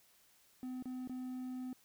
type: tone with dropouts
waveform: triangle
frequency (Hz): 254.4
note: C4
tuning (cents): -48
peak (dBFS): -38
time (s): 0.63-1.73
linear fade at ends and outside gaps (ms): 1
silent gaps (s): 0.825-0.856 / 1.075-1.095
effects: white hiss -68 dBFS RMS until 1.84 s